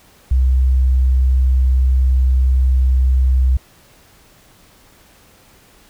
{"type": "tone", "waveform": "sine", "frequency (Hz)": 64.4, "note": "C2", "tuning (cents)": -27, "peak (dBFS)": -10, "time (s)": [0.31, 3.57], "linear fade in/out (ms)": 5, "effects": ["pink hiss -49 dBFS RMS until 5.89 s"]}